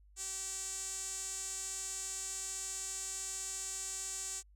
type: tone with band-pass filter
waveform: sawtooth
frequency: 384.7 Hz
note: G4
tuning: 33 cents flat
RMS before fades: -41 dBFS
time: 0.16-4.43 s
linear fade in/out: 50 ms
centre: 7500 Hz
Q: 5.8
effects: added 50 Hz sine -59 dBFS peak until 4.55 s